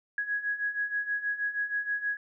sine beating tone pair, 1661.2 / 1667.5 Hz, G#6 / G#6, 0 / +7 cents, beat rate 6.3 Hz, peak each -34 / -30 dBFS, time 0.18-2.17 s, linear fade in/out 2 ms, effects none

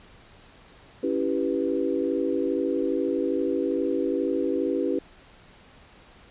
sine chord, C# half-diminished seventh, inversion none, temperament equal, 277.2 / 329.6 / 392 / 493.9 Hz, C#4 / E4 / G4 / B4, 0 / 0 / 0 / 0 cents, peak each -28 / -28 / -28 / -29 dBFS, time 1.03-4.99 s, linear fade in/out 5 ms, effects pink hiss -52 dBFS RMS until 6.3 s + resampled to 8000 Hz

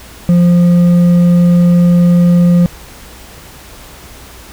sine tone with hard clipping, 174.7 Hz, F3, 1 cent sharp, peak -6 dBFS, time 0.29-2.66 s, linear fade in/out 0 ms, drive 4 dB, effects added 60 Hz sine -39 dBFS peak until 4.52 s + pink hiss -35 dBFS RMS until 4.52 s

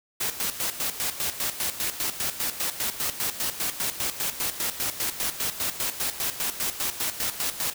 white noise with tremolo, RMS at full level -27 dBFS, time 0.2-7.74 s, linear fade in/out 10 ms, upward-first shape square, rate 5 Hz, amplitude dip 70%, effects none

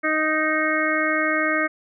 harmonic tone, 311.1 Hz, D#4, in tune, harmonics 1 / 2 / 4 / 5 / 6 / 7, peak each -26 / -26 / -26 / -26 / -26 / -26 dBFS, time 0.03-1.68 s, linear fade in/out 20 ms, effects none

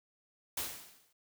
white noise with exponential decay, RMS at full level -34 dBFS, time 0.57-1.13 s, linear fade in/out 5 ms, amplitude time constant 120 ms, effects none

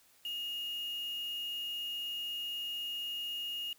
sine tone with quantisation, 2854 Hz, F7, 37 cents sharp, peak -36 dBFS, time 0.25-3.73 s, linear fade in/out 2 ms, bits 8, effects white hiss -65 dBFS RMS until 3.78 s

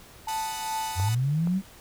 sine tone with tremolo, 880 Hz, A5, in tune, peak -26 dBFS, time 0.27-1.09 s, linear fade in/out 5 ms, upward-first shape triangle, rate 2.5 Hz, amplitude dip 60%
5% pulse chord, B dominant seventh, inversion second, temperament equal, 740 / 880 / 987.8 / 1244.5 Hz, F#5 / A5 / B5 / D#6, 0 / 0 / 0 / 0 cents, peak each -27 / -31 / -29 / -29 dBFS, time 0.28-1.15 s, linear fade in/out 5 ms
sine linear sweep, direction up, 85 to 198.3 Hz, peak -22 dBFS, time 0.95-1.62 s, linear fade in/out 50 ms
clicks, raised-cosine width 1 ms, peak -25 / -35 / -25 dBFS, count 3, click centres 0.999 / 1.041 / 1.473 s
effects pink hiss -50 dBFS RMS until 1.8 s

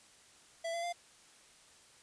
square tone with pitch steps, 665 / 680.2 / 695.6 Hz, E5 / F5 / F5, +15 / -46 / -7 cents, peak -36 dBFS, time 0.64-0.928 s, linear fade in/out 10 ms, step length 96 ms, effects white hiss -61 dBFS RMS until 2.02 s + resampled to 22050 Hz

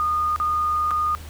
sine tone with dropouts, 1225 Hz, D#6, 27 cents flat, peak -19 dBFS, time 0-1.15 s, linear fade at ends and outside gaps 0 ms, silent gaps 0.361-0.4 / 0.908-0.913 s, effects added 77 Hz sine -36 dBFS peak until 1.29 s + pink hiss -44 dBFS RMS until 1.29 s

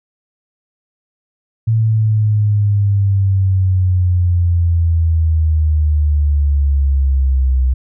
sine exponential sweep, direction down, 112.9 to 63.6 Hz, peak -10 dBFS, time 1.67-7.74 s, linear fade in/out 10 ms, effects none

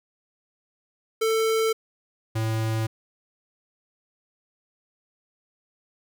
square tone pair in turn, 444.8 / 111.2 Hz, A4 / A2, +19 / +19 cents, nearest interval 2 octaves, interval 2400 cents, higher first, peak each -21 / -24 dBFS, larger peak first, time 1.21-1.73 / 2.35-2.87 s, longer neither, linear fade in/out 10 ms, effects none

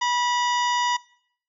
harmonic tone with a mistuned harmonic, 975 Hz, B5, 23 cents flat, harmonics 1 / 2 / 3 / 4 / 5 / 6 / 7, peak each -22 / -28 / -32 / -34 / -36 / -38 / -39 dBFS, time 0.01-0.97 s, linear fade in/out 10 ms, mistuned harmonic 4, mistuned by -120 cents, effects noise-tail reverb RT60 0.7 s tail -24 dB re dry

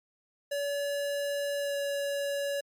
square tone with pitch glide, 570 to 565.4 Hz, C#5 to C#5, +48 to +34 cents, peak -30 dBFS, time 0.51-2.61 s, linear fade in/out 10 ms, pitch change -14 cents, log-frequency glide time 1.59-1.76 s, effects MP3 64 kbps

